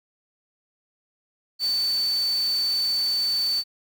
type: tone in noise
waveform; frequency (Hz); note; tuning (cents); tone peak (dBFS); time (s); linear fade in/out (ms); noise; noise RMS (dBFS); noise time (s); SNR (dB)
sine; 4521; C#8; +33; -21; 1.59-3.64; 50; white; -39; 1.59-3.64; +15
effects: none